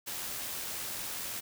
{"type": "noise with amplitude modulation", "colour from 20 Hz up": "white", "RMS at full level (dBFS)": -37, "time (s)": [0.06, 1.41], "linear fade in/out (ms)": 20, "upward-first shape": "sine", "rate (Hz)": 83.8, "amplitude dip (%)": 25, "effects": []}